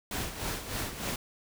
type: noise with tremolo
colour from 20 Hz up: pink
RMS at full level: -33 dBFS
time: 0.11-1.16 s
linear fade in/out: 2 ms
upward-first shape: sine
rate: 3.3 Hz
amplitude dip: 65%
effects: none